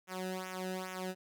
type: tone with flanger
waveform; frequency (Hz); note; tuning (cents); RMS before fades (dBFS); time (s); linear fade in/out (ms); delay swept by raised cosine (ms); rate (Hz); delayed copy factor
sawtooth; 185.7; F#3; +7; -40; 0.07-1.15; 50; 0.22 to 0.93; 2.4; -0.9
effects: none